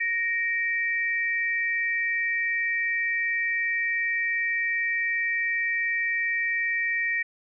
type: tone pair together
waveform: sine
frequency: 1864.7 / 2322 Hz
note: A#6 / D7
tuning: 0 / -20 cents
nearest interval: major third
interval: 380 cents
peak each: -25 / -28 dBFS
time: 0-7.23 s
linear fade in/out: 10 ms
effects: none